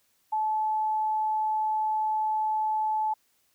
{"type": "tone", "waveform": "sine", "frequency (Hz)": 865, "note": "A5", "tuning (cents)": -30, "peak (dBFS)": -24, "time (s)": [0.32, 3.14], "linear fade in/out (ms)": 10, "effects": ["white hiss -69 dBFS RMS until 3.54 s"]}